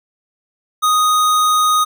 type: tone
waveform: square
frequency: 1244.5 Hz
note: D#6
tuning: in tune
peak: -12 dBFS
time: 0.82-1.85 s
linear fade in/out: 20 ms
effects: none